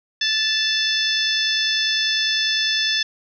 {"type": "harmonic tone with a mistuned harmonic", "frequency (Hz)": 875, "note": "A5", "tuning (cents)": -10, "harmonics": [2, 3, 4, 5, 6, 7], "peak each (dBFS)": [-24, -29, -22, -30, -23, -33], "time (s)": [0.21, 3.03], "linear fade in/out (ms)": 5, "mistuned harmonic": 3, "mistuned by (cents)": 21, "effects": []}